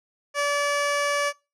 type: tone with low-pass filter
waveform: 15% pulse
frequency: 576 Hz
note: D5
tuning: 34 cents flat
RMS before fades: -24 dBFS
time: 0.34-1.33 s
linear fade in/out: 50 ms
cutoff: 8200 Hz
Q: 0.86
effects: noise-tail reverb RT60 0.3 s tail -25 dB re dry